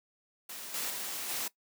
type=noise with level steps; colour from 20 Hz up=white; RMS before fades=-43 / -35 / -38 / -35 dBFS; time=0.49-1.48 s; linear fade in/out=5 ms; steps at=0.74 / 0.9 / 1.29 s; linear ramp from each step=2 ms; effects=noise-tail reverb RT60 0.1 s tail -19 dB re dry + high-pass 200 Hz 12 dB/octave